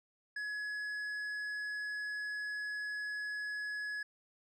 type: tone with tanh clipping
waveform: sine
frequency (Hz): 1689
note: G#6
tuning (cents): +29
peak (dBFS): -38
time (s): 0.36-4.03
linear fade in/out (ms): 5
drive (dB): 7
effects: none